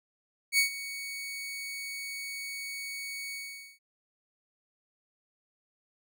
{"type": "tone with ADSR envelope", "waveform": "sawtooth", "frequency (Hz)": 2232, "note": "C#7", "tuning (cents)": 11, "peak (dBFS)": -17, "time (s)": [0.52, 3.79], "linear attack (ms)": 62, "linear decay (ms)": 110, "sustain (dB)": -16, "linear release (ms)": 460, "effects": []}